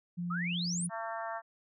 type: tone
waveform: sine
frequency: 174.61 Hz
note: F3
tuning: in tune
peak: -33 dBFS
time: 0.17-0.9 s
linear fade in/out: 20 ms
type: exponential sweep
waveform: sine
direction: up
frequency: 1198 to 10180 Hz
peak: -34 dBFS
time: 0.3-0.87 s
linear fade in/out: 10 ms
type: harmonic tone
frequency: 225.7 Hz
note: A3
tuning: 44 cents sharp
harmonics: 3 / 4 / 5 / 6 / 7 / 8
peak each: -39 / -41 / -43 / -45 / -46 / -47 dBFS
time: 0.89-1.42 s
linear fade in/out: 50 ms
effects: none